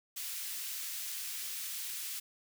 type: high-pass noise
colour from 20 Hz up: white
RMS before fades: -40 dBFS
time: 0.16-2.2 s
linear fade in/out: 10 ms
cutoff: 2100 Hz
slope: 12 dB/octave
effects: none